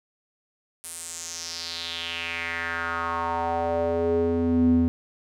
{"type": "tone with band-pass filter sweep", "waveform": "square", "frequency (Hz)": 84, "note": "E2", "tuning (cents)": 33, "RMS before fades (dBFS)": -26, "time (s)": [0.84, 4.88], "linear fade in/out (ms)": 0, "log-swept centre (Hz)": [10000, 210], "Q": 3.8, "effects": []}